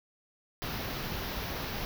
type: band-stop noise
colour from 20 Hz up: pink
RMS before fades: -36 dBFS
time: 0.62-1.85 s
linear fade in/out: 0 ms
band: 5800 to 12000 Hz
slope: 48 dB/octave
effects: none